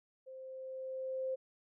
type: tone with level ramp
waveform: sine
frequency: 523.3 Hz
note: C5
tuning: in tune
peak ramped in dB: -47 to -33 dBFS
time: 0.26-1.36 s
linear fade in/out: 20 ms
effects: none